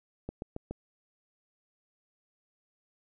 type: clicks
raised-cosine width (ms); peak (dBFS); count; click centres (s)
2; -23; 4; 0.29 / 0.421 / 0.564 / 0.71
effects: none